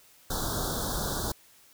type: band-stop noise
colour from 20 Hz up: pink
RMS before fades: -31 dBFS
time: 0.3-1.32 s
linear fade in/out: 5 ms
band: 1600 to 3400 Hz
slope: 96 dB/octave
effects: white hiss -58 dBFS RMS until 1.73 s